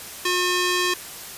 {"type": "tone with band-pass filter", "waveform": "square", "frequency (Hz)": 360, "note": "F#4", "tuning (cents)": -47, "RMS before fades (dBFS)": -22, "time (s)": [0.25, 0.94], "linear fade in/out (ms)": 5, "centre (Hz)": 3700, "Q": 0.56, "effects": ["white hiss -37 dBFS RMS until 1.37 s", "resampled to 32000 Hz"]}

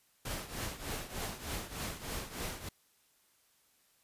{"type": "noise with tremolo", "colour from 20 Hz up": "pink", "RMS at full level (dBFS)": -37, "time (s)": [0.25, 2.69], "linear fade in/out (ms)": 5, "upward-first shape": "triangle", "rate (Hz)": 3.3, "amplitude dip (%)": 80, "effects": ["white hiss -70 dBFS RMS until 4.03 s", "resampled to 32000 Hz"]}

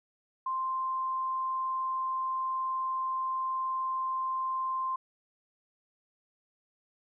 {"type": "tone", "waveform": "sine", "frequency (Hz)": 1046.5, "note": "C6", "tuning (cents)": 0, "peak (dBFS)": -29, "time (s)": [0.46, 4.96], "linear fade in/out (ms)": 5, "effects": []}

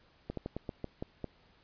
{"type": "slowing click train", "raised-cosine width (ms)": 2, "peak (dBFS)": -23, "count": 8, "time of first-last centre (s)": [0.3, 1.243], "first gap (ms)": 73, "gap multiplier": 1.2, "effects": ["pink hiss -65 dBFS RMS until 1.63 s", "resampled to 11025 Hz"]}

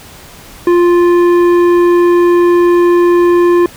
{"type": "tone with tanh clipping", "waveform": "triangle", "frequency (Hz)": 349.2, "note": "F4", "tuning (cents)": 0, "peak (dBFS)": -7, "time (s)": [0.67, 3.66], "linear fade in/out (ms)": 2, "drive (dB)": 15, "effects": ["pink hiss -35 dBFS RMS until 3.76 s"]}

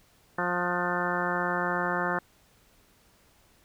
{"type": "harmonic tone with a mistuned harmonic", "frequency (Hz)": 177.2, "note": "F3", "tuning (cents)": 25, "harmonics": [1, 2, 3, 4, 5, 6, 7, 8, 9, 10], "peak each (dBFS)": [-35, -35, -35, -35, -35, -35, -35, -35, -35, -35], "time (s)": [0.38, 2.19], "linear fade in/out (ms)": 5, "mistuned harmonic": 9, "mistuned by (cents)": -65, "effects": ["pink hiss -62 dBFS RMS until 3.64 s"]}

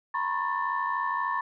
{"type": "tone cluster", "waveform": "sine", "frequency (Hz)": [932, 996, 1089, 1772], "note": ["A#5", "B5", "C#6", "A6"], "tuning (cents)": [-1, 14, -31, 12], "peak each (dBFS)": [-34, -31, -29, -33], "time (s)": [0.14, 1.41], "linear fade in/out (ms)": 5, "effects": ["tanh soft clip ceiling -16 dBFS"]}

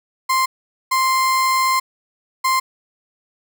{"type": "tone bursts at uneven times", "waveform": "35% pulse", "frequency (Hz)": 1047, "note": "C6", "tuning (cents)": 1, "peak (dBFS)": -13, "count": 3, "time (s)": [[0.29, 0.46], [0.91, 1.8], [2.44, 2.6]], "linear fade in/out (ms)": 10, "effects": []}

